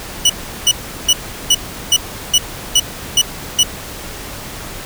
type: tone bursts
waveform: 25% pulse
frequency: 2947 Hz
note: F#7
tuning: 8 cents flat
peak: -4 dBFS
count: 9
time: 0.25-3.633 s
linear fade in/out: 5 ms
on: 47 ms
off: 370 ms
effects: pink hiss -29 dBFS RMS until 4.85 s